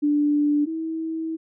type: tone pair in turn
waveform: sine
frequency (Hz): 293.7 / 322.7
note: D4 / E4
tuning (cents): 0 / -37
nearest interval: major second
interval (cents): 163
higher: second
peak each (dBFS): -17 / -25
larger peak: first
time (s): 0.02-0.66 / 0.66-1.37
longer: second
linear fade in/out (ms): 20
effects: none